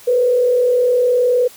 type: tone with frequency modulation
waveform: sine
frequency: 493.9 Hz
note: B4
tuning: in tune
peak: -11 dBFS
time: 0.07-1.48 s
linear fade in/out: 10 ms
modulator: 39.5 Hz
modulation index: 0.46
effects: white hiss -42 dBFS RMS until 1.56 s